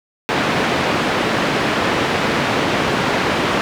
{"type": "band-pass noise", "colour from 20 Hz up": "pink", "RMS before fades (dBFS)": -18, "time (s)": [0.29, 3.61], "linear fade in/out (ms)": 0, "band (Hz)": [180, 2900], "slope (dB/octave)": 12, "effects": []}